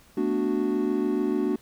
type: chord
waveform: triangle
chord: B minor seventh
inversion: third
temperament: equal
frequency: 220 / 246.9 / 293.7 / 370 Hz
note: A3 / B3 / D4 / F#4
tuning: 0 / 0 / 0 / 0 cents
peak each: -28 / -28 / -25 / -25 dBFS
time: 0.17-1.56 s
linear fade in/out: 5 ms
effects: pink hiss -56 dBFS RMS until 1.61 s